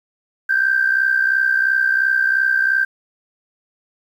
sine tone with amplitude modulation, 1568 Hz, G6, in tune, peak -10 dBFS, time 0.49-2.85 s, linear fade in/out 10 ms, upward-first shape sine, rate 62.9 Hz, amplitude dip 70%, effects tanh soft clip ceiling -6 dBFS + 8-bit

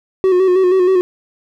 triangle tone with vibrato, 370 Hz, F#4, in tune, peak -7 dBFS, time 0.24-1.01 s, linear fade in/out 0 ms, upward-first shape square, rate 6.3 Hz, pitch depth 42 cents each way, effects none

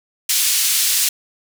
white band-pass noise, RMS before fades -17 dBFS, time 0.29-1.09 s, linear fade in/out 5 ms, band 2900 to 12000 Hz, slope 12 dB/octave, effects none

